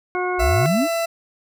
harmonic tone, 362.6 Hz, F#4, 35 cents flat, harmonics 1 / 2 / 3 / 4 / 6, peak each -23 / -26 / -28 / -29 / -31 dBFS, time 0.15-0.66 s, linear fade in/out 0 ms
sine exponential sweep, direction up, 51.2 to 334.6 Hz, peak -17 dBFS, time 0.38-0.88 s, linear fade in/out 50 ms
40% pulse tone, 668 Hz, E5, 23 cents sharp, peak -19 dBFS, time 0.39-1.06 s, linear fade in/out 10 ms
effects none

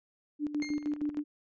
sine tone with tremolo, 295.9 Hz, D4, 13 cents sharp, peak -28 dBFS, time 0.39-1.24 s, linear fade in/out 50 ms, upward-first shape square, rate 6.4 Hz, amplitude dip 70%
click train, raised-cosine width 0.5 ms, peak -38 dBFS, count 14, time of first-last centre 0.6-1.191 s, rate 22 Hz
sawtooth tone with exponential decay, 2125 Hz, C7, 26 cents sharp, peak -31 dBFS, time 0.62-0.96 s, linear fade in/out 2 ms, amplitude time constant 72 ms
effects resampled to 16000 Hz

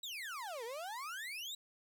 35% pulse exponential two-way sweep, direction down then up, 3951 to 440 to 3951 Hz, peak -40 dBFS, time 0.03-1.55 s, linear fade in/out 5 ms, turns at 0.64 s, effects none

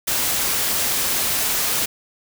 white noise, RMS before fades -21 dBFS, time 0.07-1.86 s, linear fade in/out 10 ms, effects none

